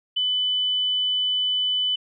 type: tone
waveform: sine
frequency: 3000 Hz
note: F#7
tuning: 23 cents sharp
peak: -20 dBFS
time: 0.16-1.96 s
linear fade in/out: 10 ms
effects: none